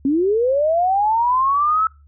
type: linear sweep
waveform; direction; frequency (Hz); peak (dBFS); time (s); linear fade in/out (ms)
sine; up; 261.6 to 1318.5; -14; 0.05-1.87; 2
effects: noise-tail reverb RT60 0.3 s tail -26 dB re dry + added 72 Hz sine -46 dBFS peak until 2.07 s